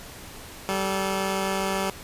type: tone pair together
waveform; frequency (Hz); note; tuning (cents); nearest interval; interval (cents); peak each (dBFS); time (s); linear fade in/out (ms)
10% pulse; 193.2 / 433.7; G3 / A4; -25 / -25; octave + major second; 1400; -17 / -23; 0.69-1.9; 0
effects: pink hiss -42 dBFS RMS until 2.03 s + resampled to 32000 Hz